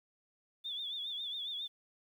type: tone with vibrato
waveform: sine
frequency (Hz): 3500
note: A7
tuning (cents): -10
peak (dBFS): -37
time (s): 0.64-1.68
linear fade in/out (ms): 20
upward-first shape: triangle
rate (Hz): 7.3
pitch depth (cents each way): 100
effects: 11-bit